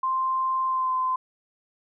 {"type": "tone with pitch glide", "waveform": "sine", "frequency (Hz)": [1046.5, 1030.9], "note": ["C6", "C6"], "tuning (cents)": [0, -26], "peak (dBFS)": -22, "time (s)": [0.03, 1.16], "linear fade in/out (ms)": 5, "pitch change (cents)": -26, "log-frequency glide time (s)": [0.66, 0.93], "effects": []}